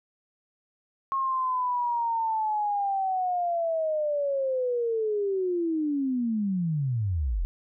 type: linear sweep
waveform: sine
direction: down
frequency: 1085 to 36.71 Hz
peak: -24 dBFS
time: 1.12-7.45 s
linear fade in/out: 0 ms
effects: none